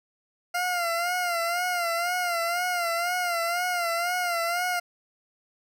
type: tone with vibrato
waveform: 20% pulse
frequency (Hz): 698.5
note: F5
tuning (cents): 0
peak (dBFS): -20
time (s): 0.54-4.8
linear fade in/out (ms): 10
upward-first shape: sine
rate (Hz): 2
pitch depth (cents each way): 68
effects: none